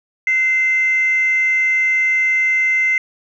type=tone with frequency modulation; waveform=sine; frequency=2077 Hz; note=C7; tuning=13 cents flat; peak=-12 dBFS; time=0.27-2.98 s; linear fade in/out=2 ms; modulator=583 Hz; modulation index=0.22; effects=tanh soft clip ceiling -8 dBFS